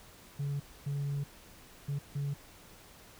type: tone bursts at uneven times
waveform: sine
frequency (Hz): 141.8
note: C#3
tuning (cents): +40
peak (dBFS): -29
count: 4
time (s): 0.39-0.6 / 0.86-1.24 / 1.88-1.99 / 2.15-2.34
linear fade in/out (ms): 10
effects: tanh soft clip ceiling -30 dBFS + pink hiss -55 dBFS RMS until 3.19 s